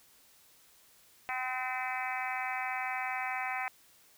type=harmonic tone with a mistuned harmonic; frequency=255.4 Hz; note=C4; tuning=42 cents flat; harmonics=3 / 4 / 5 / 6 / 7 / 8 / 9 / 10; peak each=-37 / -42 / -43 / -43 / -42 / -40 / -41 / -44 dBFS; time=1.29-3.68 s; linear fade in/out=0 ms; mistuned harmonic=7; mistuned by=+21 cents; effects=white hiss -62 dBFS RMS until 4.17 s